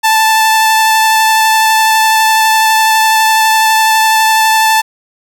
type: tone with vibrato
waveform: sawtooth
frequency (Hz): 880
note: A5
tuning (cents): 0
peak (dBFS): -3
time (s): 0.03-4.82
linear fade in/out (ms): 20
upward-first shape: sine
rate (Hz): 12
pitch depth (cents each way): 10
effects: none